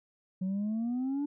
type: exponential sweep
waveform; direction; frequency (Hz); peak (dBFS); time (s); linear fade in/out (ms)
sine; up; 183.3 to 293.7; -27; 0.41-1.26; 10
effects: tanh soft clip ceiling -28 dBFS